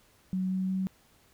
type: tone with pitch steps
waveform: sine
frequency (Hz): 186.5 / 187.69 / 188.89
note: F#3 / F#3 / F#3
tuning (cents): +14 / +25 / +36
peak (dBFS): -27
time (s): 0.33-0.87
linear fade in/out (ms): 0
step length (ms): 180
effects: pink hiss -63 dBFS RMS until 1.33 s